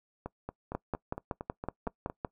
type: two click trains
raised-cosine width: 1 ms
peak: -23 / -18 dBFS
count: 9 / 9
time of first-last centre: 0.26-2.099 / 0.75-2.248 s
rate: 4.35 / 5.34 Hz
effects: noise-tail reverb RT60 0.1 s tail -22 dB re dry